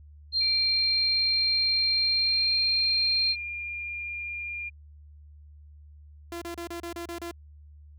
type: tone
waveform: sine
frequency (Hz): 4186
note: C8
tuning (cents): 0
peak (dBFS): -22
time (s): 0.32-3.36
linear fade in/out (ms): 50
type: tone with pitch glide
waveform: sine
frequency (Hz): 2349 to 2405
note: D7 to D7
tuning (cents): 0 to +41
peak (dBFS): -32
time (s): 0.4-4.7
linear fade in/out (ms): 20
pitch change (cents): +41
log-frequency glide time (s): 1.92-2.58
type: tone bursts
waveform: sawtooth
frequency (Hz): 341.7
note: F4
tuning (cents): -38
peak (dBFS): -30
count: 8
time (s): 6.32-7.312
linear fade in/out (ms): 2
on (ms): 96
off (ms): 32
effects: added 74 Hz sine -47 dBFS peak until 7.98 s